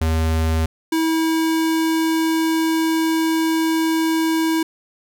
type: tone pair in turn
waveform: square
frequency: 80.4 / 322.9 Hz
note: E2 / E4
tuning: -43 / -36 cents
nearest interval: 2 octaves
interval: 2407 cents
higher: second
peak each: -17 dBFS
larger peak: neither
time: 0.01-0.66 / 0.92-4.63 s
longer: second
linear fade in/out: 5 ms
effects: none